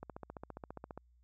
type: click train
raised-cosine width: 1 ms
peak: -30 dBFS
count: 15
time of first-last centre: 0.03-0.976 s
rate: 14.8 Hz
effects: added 60 Hz sine -64 dBFS peak until 1.23 s